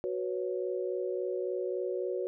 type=chord; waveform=sine; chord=F# suspended fourth; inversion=none; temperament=equal with one note detuned; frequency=370 / 490.8 / 554.4 Hz; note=F#4 / B4 / C#5; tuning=0 / -11 / 0 cents; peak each=-33 / -36 / -37 dBFS; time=0.04-2.27 s; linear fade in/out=0 ms; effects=none